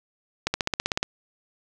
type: accelerating click train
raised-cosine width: 0.2 ms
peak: -6 dBFS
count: 10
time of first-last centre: 0.47-1.029 s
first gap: 70 ms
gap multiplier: 0.97
effects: none